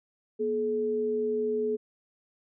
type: tone pair together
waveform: sine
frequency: 240 / 427.6 Hz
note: B3 / A4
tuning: -49 / -49 cents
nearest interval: minor seventh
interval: 1000 cents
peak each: -34 / -26 dBFS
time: 0.39-1.77 s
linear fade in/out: 20 ms
effects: none